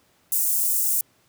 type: high-pass noise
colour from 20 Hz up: white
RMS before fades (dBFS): -22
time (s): 0.32-1.01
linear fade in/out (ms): 2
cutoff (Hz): 7600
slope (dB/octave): 24
effects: pink hiss -62 dBFS RMS until 1.28 s + high-pass 80 Hz 12 dB/octave